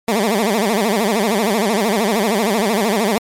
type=tone with vibrato; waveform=15% pulse; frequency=212.7 Hz; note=G#3; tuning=42 cents sharp; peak=-8 dBFS; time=0.08-3.18 s; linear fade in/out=2 ms; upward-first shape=sine; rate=13 Hz; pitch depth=180 cents each way; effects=MP3 64 kbps